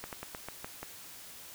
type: slowing click train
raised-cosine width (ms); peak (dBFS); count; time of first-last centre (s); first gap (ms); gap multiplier
0.5; -24; 7; 0.04-0.83; 88; 1.16
effects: white hiss -49 dBFS RMS until 1.54 s